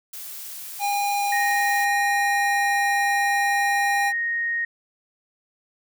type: noise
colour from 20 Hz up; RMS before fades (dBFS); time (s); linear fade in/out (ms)
blue; -36; 0.13-1.85; 5
type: tone with pitch glide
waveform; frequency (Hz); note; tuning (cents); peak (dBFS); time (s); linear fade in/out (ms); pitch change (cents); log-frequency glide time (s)
square; 811 to 804; G#5 to G5; -41 to +44; -22; 0.79-4.13; 50; -15; 1.05-2.82
type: tone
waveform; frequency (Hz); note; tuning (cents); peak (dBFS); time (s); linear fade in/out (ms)
sine; 1864.7; A#6; 0; -22; 1.32-4.65; 5
effects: none